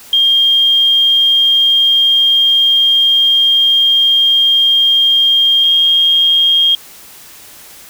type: tone pair in turn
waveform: sine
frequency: 3214 / 3234 Hz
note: G7 / G#7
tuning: +43 / -47 cents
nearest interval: unison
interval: 10 cents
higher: second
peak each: -7 dBFS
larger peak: neither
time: 0.13-5.64 / 5.64-6.75 s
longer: first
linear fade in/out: 2 ms
effects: white hiss -37 dBFS RMS until 7.89 s